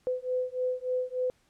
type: beating tone pair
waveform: sine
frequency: 504 / 507.4 Hz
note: B4 / B4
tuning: +35 / +47 cents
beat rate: 3.4 Hz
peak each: -31 dBFS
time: 0.07-1.3 s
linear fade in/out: 0 ms
effects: pink hiss -68 dBFS RMS until 1.49 s + low-pass 10000 Hz 12 dB/octave